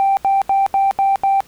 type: tone bursts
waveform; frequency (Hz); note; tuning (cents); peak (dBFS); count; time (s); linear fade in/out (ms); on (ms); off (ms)
sine; 784; G5; 0; -10; 6; 0-1.405; 0; 170; 77
effects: tanh soft clip ceiling -9 dBFS + pink hiss -48 dBFS RMS until 1.47 s